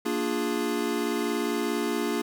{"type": "chord", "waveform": "square", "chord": "Bb dominant seventh", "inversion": "none", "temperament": "equal with one note detuned", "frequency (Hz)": [233.1, 293.7, 350.6, 415.3], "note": ["Bb3", "D4", "F4", "Ab4"], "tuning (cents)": [0, 0, 7, 0], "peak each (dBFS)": -32, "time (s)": [0.05, 2.22], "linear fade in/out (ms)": 10, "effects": []}